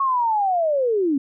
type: linear sweep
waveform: sine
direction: down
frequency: 1108.7 to 261.6 Hz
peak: -17 dBFS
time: 0-1.18 s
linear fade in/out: 5 ms
effects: none